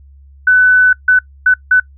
sine tone bursts at uneven times, 1500 Hz, F#6, 23 cents sharp, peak -5 dBFS, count 4, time 0.47-0.93 / 1.08-1.19 / 1.46-1.54 / 1.71-1.8 s, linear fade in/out 5 ms, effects noise-tail reverb RT60 0.1 s tail -23 dB re dry + added 69 Hz sine -38 dBFS peak until 1.97 s

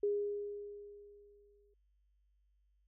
sine tone with exponential decay, 409.7 Hz, G#4, 24 cents flat, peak -29 dBFS, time 0.03-1.74 s, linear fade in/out 5 ms, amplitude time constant 370 ms, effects added 50 Hz sine -70 dBFS peak until 2.87 s

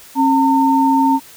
sine tone pair together, 270 / 908.2 Hz, C#4 / A#5, -45 / -45 cents, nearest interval octave + major sixth, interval 2100 cents, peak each -13 dBFS, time 0.15-1.2 s, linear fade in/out 50 ms, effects white hiss -41 dBFS RMS until 1.36 s

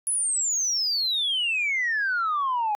sine exponential sweep, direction down, 10560 to 818 Hz, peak -21 dBFS, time 0.07-2.75 s, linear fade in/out 0 ms, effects tanh soft clip ceiling -19 dBFS

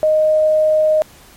sine tone, 620 Hz, D#5, 6 cents flat, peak -10 dBFS, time 0.03-1.02 s, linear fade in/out 0 ms, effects pink hiss -44 dBFS RMS until 1.36 s + MP3 64 kbps

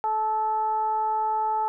sine tone with frequency modulation, 870 Hz, A5, 20 cents flat, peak -22 dBFS, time 0.04-1.68 s, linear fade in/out 0 ms, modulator 437 Hz, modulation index 0.42, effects none

